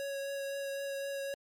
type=tone with vibrato; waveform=square; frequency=554 Hz; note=C#5; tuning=1 cent flat; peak=-36 dBFS; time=0-1.34 s; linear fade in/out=0 ms; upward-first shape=triangle; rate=3.9 Hz; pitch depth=13 cents each way; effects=MP3 64 kbps